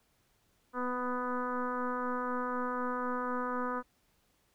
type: tone with frequency modulation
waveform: sine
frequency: 746 Hz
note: F#5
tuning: 14 cents sharp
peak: -31 dBFS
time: 0.73-3.83 s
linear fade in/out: 50 ms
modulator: 248 Hz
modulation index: 2.7
effects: pink hiss -72 dBFS RMS until 4.54 s